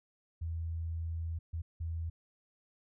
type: tone bursts at uneven times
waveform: sine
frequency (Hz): 82.41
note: E2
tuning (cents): 0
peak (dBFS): -34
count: 3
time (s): 0.41-1.39 / 1.53-1.62 / 1.8-2.1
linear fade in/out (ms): 10
effects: none